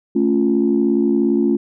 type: chord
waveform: sine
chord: A augmented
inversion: none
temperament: equal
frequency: 220 / 277.2 / 349.2 Hz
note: A3 / C#4 / E#4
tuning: 0 / 0 / 0 cents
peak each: -17 dBFS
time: 0.15-1.57 s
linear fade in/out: 10 ms
effects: tanh soft clip ceiling -5 dBFS